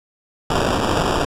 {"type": "noise with sample-and-hold", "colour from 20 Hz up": "blue", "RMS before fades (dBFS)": -19, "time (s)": [0.5, 1.25], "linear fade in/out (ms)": 5, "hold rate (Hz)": 2100, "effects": ["low-pass 8000 Hz 12 dB/octave"]}